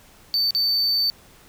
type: tone with dropouts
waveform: triangle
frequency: 4555 Hz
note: C#8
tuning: 46 cents sharp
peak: -17 dBFS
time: 0.34-1.1 s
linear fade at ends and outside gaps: 0 ms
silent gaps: 0.507-0.549 s
effects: pink hiss -51 dBFS RMS until 1.48 s